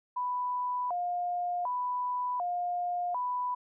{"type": "tone with vibrato", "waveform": "sine", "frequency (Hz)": 838, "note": "G#5", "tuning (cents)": 15, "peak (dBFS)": -29, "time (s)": [0.16, 3.55], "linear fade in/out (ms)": 10, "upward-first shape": "square", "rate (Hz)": 0.67, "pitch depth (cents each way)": 290, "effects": []}